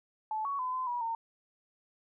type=tone with pitch steps; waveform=sine; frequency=868 / 1118 / 1013 / 1024 / 967 / 913 Hz; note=A5 / C#6 / B5 / C6 / B5 / A#5; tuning=-24 / +14 / +44 / -38 / -37 / -36 cents; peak=-31 dBFS; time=0.31-1.15 s; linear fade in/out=2 ms; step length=140 ms; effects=none